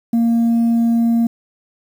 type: tone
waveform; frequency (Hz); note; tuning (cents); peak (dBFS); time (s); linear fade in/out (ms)
sine; 232.1; A#3; -7; -9; 0.13-1.27; 5
effects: tanh soft clip ceiling -11 dBFS + 7-bit